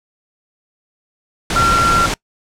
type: tone in noise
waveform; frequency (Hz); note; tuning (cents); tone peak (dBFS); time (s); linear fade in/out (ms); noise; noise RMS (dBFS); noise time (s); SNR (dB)
sine; 1370; F6; -34; -11; 1.56-2.06; 2; pink; -18; 1.5-2.14; +4
effects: noise-tail reverb RT60 0.1 s tail -25 dB re dry + low-pass 8000 Hz 12 dB/octave